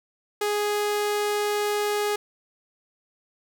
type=tone; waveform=sawtooth; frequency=415.3 Hz; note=G#4; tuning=in tune; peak=-19 dBFS; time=0.41-2.16 s; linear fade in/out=5 ms; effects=none